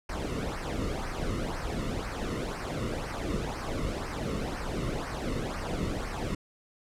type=noise with flanger; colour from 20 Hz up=brown; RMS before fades=-33 dBFS; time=0.09-6.35 s; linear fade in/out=5 ms; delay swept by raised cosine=0.27 to 1.27 ms; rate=2 Hz; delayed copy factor=-0.7; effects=low-pass 10000 Hz 12 dB/octave